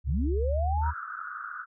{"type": "tone with pitch glide", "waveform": "sine", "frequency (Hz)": [70.2, 76.11], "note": ["C#2", "D#2"], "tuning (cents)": [22, -38], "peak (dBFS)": -25, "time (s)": [0.04, 0.94], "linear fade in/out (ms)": 50, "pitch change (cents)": 140, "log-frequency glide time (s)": [0.4, 0.75]}
{"type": "linear sweep", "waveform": "sine", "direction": "up", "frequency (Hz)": [101.1, 983], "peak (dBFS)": -29, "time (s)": [0.07, 0.91], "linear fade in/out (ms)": 10}
{"type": "band-pass noise", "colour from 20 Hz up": "white", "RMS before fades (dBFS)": -38, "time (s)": [0.81, 1.66], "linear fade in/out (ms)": 50, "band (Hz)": [1200, 1500], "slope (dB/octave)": 96}
{"effects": []}